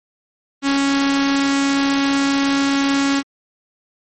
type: tone with notch filter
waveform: sawtooth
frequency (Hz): 277.2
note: C#4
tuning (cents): 0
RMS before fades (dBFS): -17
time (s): 0.62-3.23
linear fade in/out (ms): 50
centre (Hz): 620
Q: 1.2
effects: MP3 32 kbps